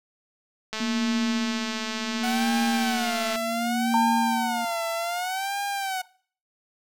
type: click train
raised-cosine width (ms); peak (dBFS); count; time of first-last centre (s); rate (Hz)
0.2; -14; 574; 0.73-3.358; 218
type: tone with tremolo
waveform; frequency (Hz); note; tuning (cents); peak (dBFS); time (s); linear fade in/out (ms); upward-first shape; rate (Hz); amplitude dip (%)
sine; 233.1; A#3; 0; -22; 0.8-4.65; 5; sine; 0.7; 75
type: tone with vibrato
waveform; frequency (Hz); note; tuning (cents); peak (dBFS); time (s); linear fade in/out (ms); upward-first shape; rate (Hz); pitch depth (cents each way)
sawtooth; 734; F#5; -14; -23; 2.23-6.02; 10; sine; 0.66; 160
type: tone with exponential decay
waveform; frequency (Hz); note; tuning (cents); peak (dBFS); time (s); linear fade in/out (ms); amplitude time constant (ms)
sine; 901; A5; +41; -18; 3.94-6.06; 1; 460
effects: noise-tail reverb RT60 0.5 s tail -22 dB re dry